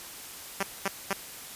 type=tone bursts; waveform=5% pulse; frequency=196 Hz; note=G3; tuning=in tune; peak=-15 dBFS; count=3; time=0.6-1.133 s; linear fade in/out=5 ms; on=31 ms; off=220 ms; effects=white hiss -43 dBFS RMS until 1.55 s + resampled to 32000 Hz